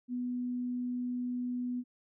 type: tone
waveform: sine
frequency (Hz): 247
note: B3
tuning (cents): 0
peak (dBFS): -32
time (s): 0.08-1.84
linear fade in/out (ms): 50
effects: none